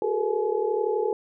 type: tone cluster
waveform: sine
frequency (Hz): 372 / 409.7 / 441.4 / 482.8 / 850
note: F#4 / G#4 / A4 / B4 / G#5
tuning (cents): +9 / -24 / +5 / -39 / +40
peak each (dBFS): -31 / -28 / -26 / -30 / -32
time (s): 0.02-1.13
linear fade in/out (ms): 2
effects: none